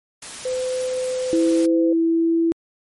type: noise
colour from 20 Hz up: white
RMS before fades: -34 dBFS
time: 0.22-1.66 s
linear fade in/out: 5 ms
type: tone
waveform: sine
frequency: 510 Hz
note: C5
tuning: 44 cents flat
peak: -21 dBFS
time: 0.45-1.93 s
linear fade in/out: 5 ms
type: tone with pitch glide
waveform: sine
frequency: 329.6 to 331.7 Hz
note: E4 to E4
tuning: 0 to +11 cents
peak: -15 dBFS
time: 1.33-2.52 s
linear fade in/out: 0 ms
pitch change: +11 cents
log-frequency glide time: 2-2.39 s
effects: MP3 48 kbps